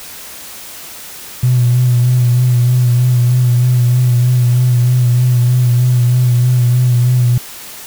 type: tone with vibrato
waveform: triangle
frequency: 123.47 Hz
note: B2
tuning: in tune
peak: -4 dBFS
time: 1.43-7.38 s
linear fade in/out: 5 ms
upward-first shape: sine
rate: 3.2 Hz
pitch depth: 34 cents each way
effects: tanh soft clip ceiling -5 dBFS + white hiss -31 dBFS RMS until 7.86 s